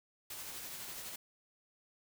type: noise with tremolo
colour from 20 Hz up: white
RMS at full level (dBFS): -44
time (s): 0.3-1.16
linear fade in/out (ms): 5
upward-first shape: sine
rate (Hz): 12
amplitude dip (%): 30
effects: none